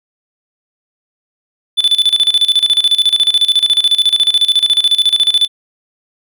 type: tone with tremolo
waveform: triangle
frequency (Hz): 3499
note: A7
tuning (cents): -10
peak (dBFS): -5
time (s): 1.77-5.48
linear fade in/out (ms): 20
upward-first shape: square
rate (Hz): 14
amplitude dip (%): 80
effects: none